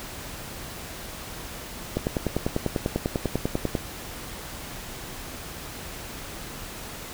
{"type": "click train", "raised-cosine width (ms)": 2, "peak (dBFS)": -10, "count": 19, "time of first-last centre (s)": [1.97, 3.752], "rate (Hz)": 10.1, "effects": ["pink hiss -38 dBFS RMS until 7.13 s"]}